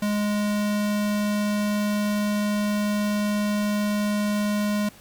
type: tone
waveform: square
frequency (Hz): 207.7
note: G#3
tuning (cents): 0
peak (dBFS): -22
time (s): 0.02-4.89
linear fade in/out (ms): 5
effects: pink hiss -49 dBFS RMS until 5 s + MP3 96 kbps